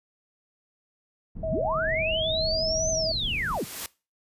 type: low-pass noise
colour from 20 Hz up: pink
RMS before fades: -35 dBFS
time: 1.35-3.59 s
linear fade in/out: 10 ms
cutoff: 190 Hz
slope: 12 dB/octave
type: tone with vibrato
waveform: sine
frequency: 639 Hz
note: D#5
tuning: 46 cents sharp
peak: -27 dBFS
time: 1.43-3.12 s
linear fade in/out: 5 ms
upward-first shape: sine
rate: 11 Hz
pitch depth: 21 cents each way
type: linear two-way sweep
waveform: sine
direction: up then down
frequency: 58.1 to 6272 to 58.1 Hz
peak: -26 dBFS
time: 1.5-3.65 s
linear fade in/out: 20 ms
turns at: 2.9 s
type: noise with exponential growth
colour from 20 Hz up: white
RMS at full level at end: -32 dBFS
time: 2.94-3.86 s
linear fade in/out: 1 ms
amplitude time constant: 200 ms
effects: noise-tail reverb RT60 0.3 s tail -21 dB re dry + resampled to 32000 Hz